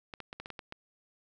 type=clicks; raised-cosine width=0.3 ms; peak=-25 dBFS; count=8; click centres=0.138 / 0.203 / 0.329 / 0.4 / 0.459 / 0.503 / 0.592 / 0.724 s; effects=none